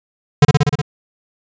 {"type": "tone with echo", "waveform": "square", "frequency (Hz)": 146.1, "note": "D3", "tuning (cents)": -9, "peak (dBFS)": -4, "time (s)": [0.42, 0.45], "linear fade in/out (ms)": 5, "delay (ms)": 61, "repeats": 6, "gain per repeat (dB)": -2, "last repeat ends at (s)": 0.816, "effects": ["resampled to 16000 Hz"]}